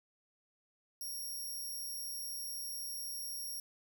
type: tone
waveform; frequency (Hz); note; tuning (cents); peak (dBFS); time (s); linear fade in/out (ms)
5% pulse; 5588; F8; 0; -34; 1.01-3.6; 2
effects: none